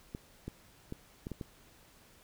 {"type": "clicks", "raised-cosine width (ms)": 3, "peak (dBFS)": -26, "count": 6, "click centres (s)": [0.149, 0.48, 0.924, 1.269, 1.317, 1.412], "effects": ["pink hiss -61 dBFS RMS until 2.23 s"]}